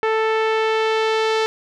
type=tone with low-pass filter sweep; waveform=sawtooth; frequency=441 Hz; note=A4; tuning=4 cents sharp; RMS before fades=-19 dBFS; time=0.03-1.46 s; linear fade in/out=0 ms; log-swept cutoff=2100 to 4400 Hz; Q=1.2; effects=none